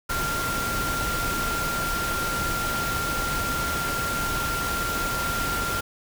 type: tone in noise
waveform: sine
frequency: 1385 Hz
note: F6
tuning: 15 cents flat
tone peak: -27 dBFS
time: 0.09-5.81 s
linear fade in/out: 10 ms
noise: pink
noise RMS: -29 dBFS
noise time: 0.09-5.81 s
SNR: -1 dB
effects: none